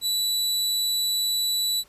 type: tone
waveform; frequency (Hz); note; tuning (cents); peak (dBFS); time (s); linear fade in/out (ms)
sawtooth; 3951; B7; 0; -19; 0.01-1.84; 50
effects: pink hiss -57 dBFS RMS until 1.88 s + resampled to 32000 Hz